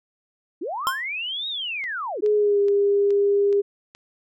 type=linear two-way sweep; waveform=sine; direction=up then down; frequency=277.2 to 3820 to 277.2 Hz; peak=-26 dBFS; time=0.61-2.21 s; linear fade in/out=10 ms; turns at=1.48 s
type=tone with exponential decay; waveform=square; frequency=1056 Hz; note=C6; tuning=16 cents sharp; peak=-17 dBFS; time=0.87-1.04 s; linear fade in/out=0 ms; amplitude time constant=35 ms
type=click train; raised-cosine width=0.2 ms; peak=-26 dBFS; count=6; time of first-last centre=1.84-3.95 s; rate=2.37 Hz
type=tone with pitch glide; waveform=sine; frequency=420.8 to 403.4 Hz; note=G#4 to G4; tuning=+23 to +50 cents; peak=-16 dBFS; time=2.22-3.62 s; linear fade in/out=20 ms; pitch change=-73 cents; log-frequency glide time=2.34-2.6 s
effects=none